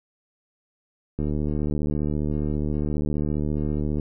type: click train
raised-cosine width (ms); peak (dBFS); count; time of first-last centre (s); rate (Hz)
3; -14; 211; 1.19-3.997; 74.8
effects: none